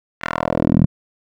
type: tone with band-pass filter sweep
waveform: 10% pulse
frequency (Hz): 41.2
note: E1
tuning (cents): 0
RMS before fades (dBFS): -18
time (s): 0.21-0.86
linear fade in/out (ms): 10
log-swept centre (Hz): 1900 to 150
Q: 1.8
effects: none